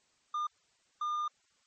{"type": "tone bursts at uneven times", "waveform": "triangle", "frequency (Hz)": 1208, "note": "D6", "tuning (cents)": 48, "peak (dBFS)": -29, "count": 2, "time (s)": [[0.34, 0.47], [1.01, 1.28]], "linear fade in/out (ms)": 5, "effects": ["white hiss -71 dBFS RMS until 1.66 s", "MP3 32 kbps"]}